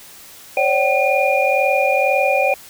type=tone cluster; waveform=sine; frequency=537 / 579 / 765 / 2425 Hz; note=C5 / D5 / G5 / D#7; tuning=+45 / -25 / -42 / -45 cents; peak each=-19 dBFS; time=0.57-2.54 s; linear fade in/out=2 ms; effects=white hiss -41 dBFS RMS until 2.69 s